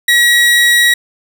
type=tone; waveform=30% pulse; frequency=1913 Hz; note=A#6; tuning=44 cents sharp; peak=-4 dBFS; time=0.08-0.94 s; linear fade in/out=5 ms; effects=none